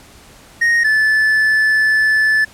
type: tone pair in turn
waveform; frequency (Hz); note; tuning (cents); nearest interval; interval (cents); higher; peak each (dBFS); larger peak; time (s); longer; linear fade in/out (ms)
triangle; 1865 / 1742.7; A#6 / A6; 0 / -17; minor second; 117; first; -9; neither; 0.61-0.84 / 0.84-2.45; second; 10
effects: pink hiss -43 dBFS RMS until 2.53 s + low-pass 12000 Hz 12 dB/octave